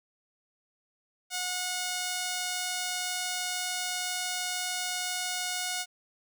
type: tone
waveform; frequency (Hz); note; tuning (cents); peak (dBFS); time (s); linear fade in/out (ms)
5% pulse; 727; F#5; -31; -19; 1.3-5.86; 50
effects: none